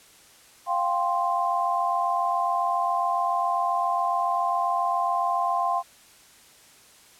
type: chord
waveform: sine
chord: F suspended second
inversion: none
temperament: just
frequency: 698.5 / 785.8 / 1047.7 Hz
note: F5 / G5 / C6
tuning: 0 / +4 / +2 cents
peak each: -26 / -28 / -25 dBFS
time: 0.66-5.83 s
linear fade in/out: 50 ms
effects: white hiss -53 dBFS RMS until 7.19 s + low-pass 11000 Hz 12 dB/octave